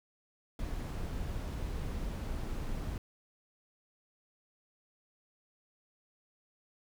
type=noise; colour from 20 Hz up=brown; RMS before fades=-37 dBFS; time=0.59-2.98 s; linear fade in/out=2 ms; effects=none